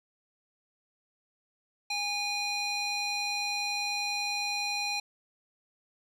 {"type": "tone with band-pass filter", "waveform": "square", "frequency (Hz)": 819, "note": "G#5", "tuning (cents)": -24, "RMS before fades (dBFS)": -32, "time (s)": [1.9, 5], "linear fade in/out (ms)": 5, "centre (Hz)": 3600, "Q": 1.7, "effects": []}